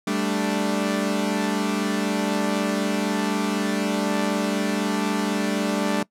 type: chord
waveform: sawtooth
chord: G suspended second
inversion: none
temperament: equal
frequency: 196 / 220 / 293.7 Hz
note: G3 / A3 / D4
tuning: 0 / 0 / 0 cents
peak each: -22 dBFS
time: 0.07-6.03 s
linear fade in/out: 5 ms
effects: noise-tail reverb RT60 0.1 s tail -22 dB re dry + low-pass 11000 Hz 12 dB/octave